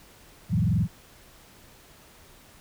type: tone with frequency modulation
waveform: sine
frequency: 138.59 Hz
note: C#3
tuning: in tune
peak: -20 dBFS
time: 0.49-0.88 s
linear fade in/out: 50 ms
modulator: 21.7 Hz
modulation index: 2.4
effects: pink hiss -53 dBFS RMS until 2.6 s